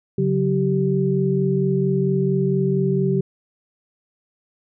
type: tone cluster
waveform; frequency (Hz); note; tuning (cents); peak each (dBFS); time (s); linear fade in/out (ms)
sine; 140.4 / 184.8 / 388.5; C#3 / F#3 / G4; +22 / -2 / -16; -21; 0.18-3.21; 5
effects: none